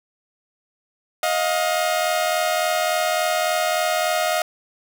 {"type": "tone pair together", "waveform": "sawtooth", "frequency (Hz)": [628, 711.5], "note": ["D#5", "F5"], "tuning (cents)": [16, 32], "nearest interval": "major second", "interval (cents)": 216, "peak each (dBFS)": -18, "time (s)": [1.23, 4.42], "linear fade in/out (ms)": 2, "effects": []}